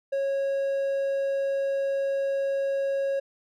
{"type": "tone", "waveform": "triangle", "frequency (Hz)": 549, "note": "C#5", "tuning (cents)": -17, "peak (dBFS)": -22, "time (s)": [0.12, 3.2], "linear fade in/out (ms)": 10, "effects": []}